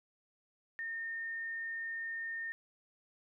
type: tone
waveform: sine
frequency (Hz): 1825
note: A#6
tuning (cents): -37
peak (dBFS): -37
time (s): 0.79-2.52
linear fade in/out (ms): 0
effects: none